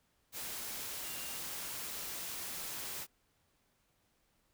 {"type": "tone in noise", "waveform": "sine", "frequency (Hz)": 2794, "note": "F7", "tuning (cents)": 0, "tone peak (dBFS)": -52, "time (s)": [1.02, 1.41], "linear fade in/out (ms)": 50, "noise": "white", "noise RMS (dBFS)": -42, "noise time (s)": [0.32, 3.07], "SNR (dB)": -13, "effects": ["pink hiss -75 dBFS RMS until 4.53 s"]}